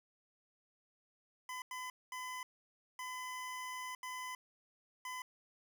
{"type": "tone bursts at uneven times", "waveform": "25% pulse", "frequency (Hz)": 1011, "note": "B5", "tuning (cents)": 40, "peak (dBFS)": -38, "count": 6, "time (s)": [[1.49, 1.62], [1.71, 1.9], [2.12, 2.43], [2.99, 3.95], [4.03, 4.35], [5.05, 5.22]], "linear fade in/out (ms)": 2, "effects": []}